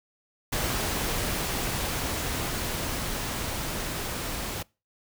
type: noise with level ramp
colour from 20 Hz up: pink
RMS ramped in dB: -28 to -33 dBFS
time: 0.52-4.63 s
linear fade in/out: 10 ms
effects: noise-tail reverb RT60 0.3 s tail -25 dB re dry